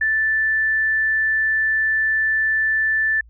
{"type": "tone", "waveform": "sine", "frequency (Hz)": 1760, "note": "A6", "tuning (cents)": 0, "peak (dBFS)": -16, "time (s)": [0.01, 3.21], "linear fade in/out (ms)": 5, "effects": ["added 57 Hz sine -44 dBFS peak until 3.29 s"]}